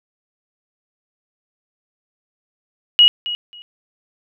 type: tone with echo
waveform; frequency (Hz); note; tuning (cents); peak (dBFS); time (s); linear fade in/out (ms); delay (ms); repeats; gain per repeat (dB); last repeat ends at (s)
sine; 2900; F#7; -35; -6; 2.99-3.08; 0; 270; 2; -15; 3.62
effects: none